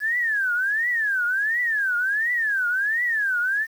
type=tone with vibrato; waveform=sine; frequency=1672 Hz; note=G#6; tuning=11 cents sharp; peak=-20 dBFS; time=0-3.67 s; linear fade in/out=50 ms; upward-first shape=triangle; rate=1.4 Hz; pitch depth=300 cents each way; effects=8-bit